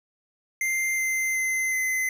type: tone with pitch steps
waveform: square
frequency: 2093 / 2077 / 2062 / 2046 Hz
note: C7 / C7 / C7 / C7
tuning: 0 / -13 / -26 / -39 cents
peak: -24 dBFS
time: 0.61-2.09 s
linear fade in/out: 2 ms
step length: 370 ms
effects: none